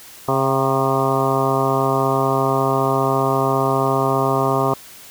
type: harmonic tone with a mistuned harmonic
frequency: 134.7 Hz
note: C#3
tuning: 49 cents flat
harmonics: 1 / 2 / 3 / 4 / 5 / 6 / 7 / 8 / 9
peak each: -23 / -25 / -22 / -26 / -23 / -26 / -25 / -24 / -25 dBFS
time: 0.28-4.74 s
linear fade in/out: 5 ms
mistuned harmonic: 6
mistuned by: -57 cents
effects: white hiss -41 dBFS RMS until 5.1 s